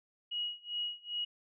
sine tone with tremolo, 2900 Hz, F#7, 35 cents flat, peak -32 dBFS, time 0.31-1.25 s, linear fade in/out 10 ms, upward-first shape sine, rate 2.5 Hz, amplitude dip 95%, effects none

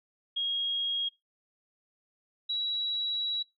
sine tone pair in turn, 3275 / 3895 Hz, G#7 / B7, -25 / -25 cents, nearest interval minor third, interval 300 cents, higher second, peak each -28 dBFS, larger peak neither, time 0.36-1.09 / 2.49-3.43 s, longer second, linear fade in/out 10 ms, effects noise-tail reverb RT60 0.2 s tail -22 dB re dry

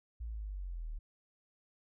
sine linear sweep, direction down, 58.27 to 36.15 Hz, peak -38 dBFS, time 0.2-0.99 s, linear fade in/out 10 ms, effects none

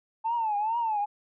sine tone with vibrato, 880 Hz, A5, in tune, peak -24 dBFS, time 0.24-1.06 s, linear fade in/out 20 ms, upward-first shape triangle, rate 2.3 Hz, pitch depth 150 cents each way, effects tanh soft clip ceiling -20 dBFS

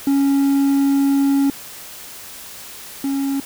triangle tone pair in turn, 277.2 / 275 Hz, C#4 / C#4, 0 / -14 cents, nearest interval unison, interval 14 cents, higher first, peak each -11 / -16 dBFS, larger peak first, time 0.07-1.5 / 3.04-3.4 s, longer first, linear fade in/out 2 ms, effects white hiss -36 dBFS RMS until 3.45 s

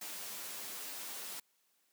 white noise with comb filter, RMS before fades -44 dBFS, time 0.01-1.4 s, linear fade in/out 5 ms, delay 10 ms, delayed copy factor +0.5, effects white hiss -75 dBFS RMS until 1.92 s + high-pass 200 Hz 12 dB/octave

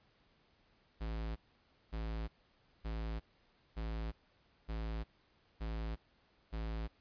square tone bursts, 55 Hz, A1, in tune, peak -38 dBFS, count 7, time 1-6.88 s, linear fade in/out 20 ms, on 360 ms, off 560 ms, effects pink hiss -71 dBFS RMS until 7 s + resampled to 11025 Hz

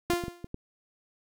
sawtooth tone with exponential decay, 348.3 Hz, F4, 5 cents flat, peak -18 dBFS, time 0.1-0.47 s, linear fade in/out 2 ms, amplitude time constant 79 ms
clicks, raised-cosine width 3 ms, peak -23 dBFS, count 6, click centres 0.1 / 0.135 / 0.238 / 0.282 / 0.444 / 0.544 s
effects none

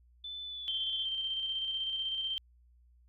sine tone with pitch glide, 3512 to 3428 Hz, A7 to A7, -4 to -46 cents, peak -39 dBFS, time 0.24-1.05 s, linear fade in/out 5 ms, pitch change -42 cents, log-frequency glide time 0.42-0.74 s
sine tone with tremolo, 3136 Hz, G7, in tune, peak -31 dBFS, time 0.68-2.38 s, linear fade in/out 0 ms, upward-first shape square, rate 16 Hz, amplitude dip 30%
effects added 60 Hz sine -60 dBFS peak until 3.08 s

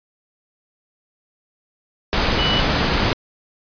sine tone in noise, 2958 Hz, F#7, 1 cent flat, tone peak -20 dBFS, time 2.39-2.6 s, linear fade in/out 0 ms, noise pink, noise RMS -18 dBFS, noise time 2.13-3.13 s, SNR -5 dB, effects resampled to 11025 Hz

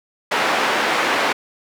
white band-pass noise, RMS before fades -19 dBFS, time 0.31-1.33 s, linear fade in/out 10 ms, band 320 to 1900 Hz, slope 12 dB/octave, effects none

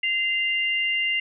sine tone pair together, 2071 / 2794 Hz, C7 / F7, -18 / 0 cents, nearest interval perfect fourth, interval 518 cents, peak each -24 dBFS, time 0.03-1.2 s, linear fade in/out 5 ms, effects none

